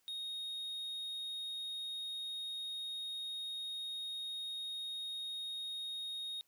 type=tone; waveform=triangle; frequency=3729 Hz; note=A#7; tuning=in tune; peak=-38 dBFS; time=0.08-6.41 s; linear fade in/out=0 ms; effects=white hiss -75 dBFS RMS until 6.47 s